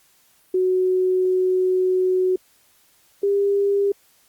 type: tone pair in turn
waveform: sine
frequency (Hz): 370 / 400.5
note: F#4 / G4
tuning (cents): 0 / +37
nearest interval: minor second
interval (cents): 137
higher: second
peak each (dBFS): -16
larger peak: neither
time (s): 0.54-2.36 / 3.23-3.92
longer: first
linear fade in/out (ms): 5
effects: white hiss -58 dBFS RMS until 4.28 s + Opus 48 kbps